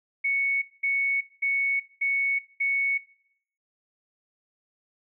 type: tone bursts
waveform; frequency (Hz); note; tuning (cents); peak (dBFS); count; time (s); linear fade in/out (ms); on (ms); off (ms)
sine; 2217; C#7; 0; -22; 5; 0.24-2.98; 10; 380; 210
effects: noise-tail reverb RT60 0.7 s tail -21 dB re dry